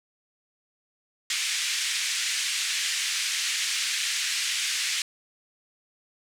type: band-pass noise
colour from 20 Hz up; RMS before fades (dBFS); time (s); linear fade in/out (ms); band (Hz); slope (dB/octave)
pink; -28; 1.3-5.02; 2; 2000 to 8600; 24
effects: none